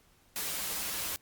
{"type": "noise with comb filter", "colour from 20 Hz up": "white", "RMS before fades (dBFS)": -35, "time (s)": [0.36, 1.16], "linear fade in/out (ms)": 0, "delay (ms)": 8, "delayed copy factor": -0.65, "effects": ["pink hiss -65 dBFS RMS until 1.21 s", "Opus 48 kbps"]}